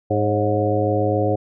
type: harmonic tone with a mistuned harmonic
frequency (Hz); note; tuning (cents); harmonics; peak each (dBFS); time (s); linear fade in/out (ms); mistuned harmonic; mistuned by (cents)
103.83; G#2; 0; 1 / 2 / 3 / 4 / 5 / 6 / 7; -22 / -31 / -24 / -24 / -22 / -30 / -25; 0.1-1.36; 10; 5; +55
effects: none